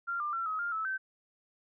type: tone with pitch steps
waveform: sine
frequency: 1386 / 1194 / 1354 / 1272 / 1402 / 1305 / 1543 Hz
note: F6 / D6 / E6 / D#6 / F6 / E6 / G6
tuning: -14 / +28 / +46 / +38 / +6 / -18 / -28 cents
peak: -31 dBFS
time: 0.07-0.98 s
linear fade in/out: 20 ms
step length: 130 ms
effects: none